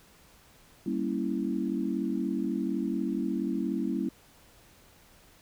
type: chord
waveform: sine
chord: G diminished seventh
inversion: none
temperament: equal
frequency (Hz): 196 / 233.1 / 277.2 / 329.6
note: G3 / Bb3 / Db4 / Fb4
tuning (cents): 0 / 0 / 0 / 0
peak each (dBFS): -33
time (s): 0.86-4.09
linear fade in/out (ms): 5
effects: pink hiss -58 dBFS RMS until 5.41 s